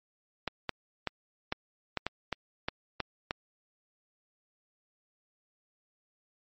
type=clicks; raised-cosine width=0.3 ms; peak=-14 dBFS; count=10; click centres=0.477 / 0.693 / 1.073 / 1.524 / 1.973 / 2.066 / 2.327 / 2.685 / 3.003 / 3.309 s; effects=MP3 32 kbps